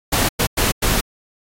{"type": "noise bursts at uneven times", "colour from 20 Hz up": "pink", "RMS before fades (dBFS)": -17, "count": 4, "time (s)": [[0.12, 0.29], [0.39, 0.47], [0.57, 0.72], [0.82, 1.01]], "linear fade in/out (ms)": 10, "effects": ["AAC 48 kbps"]}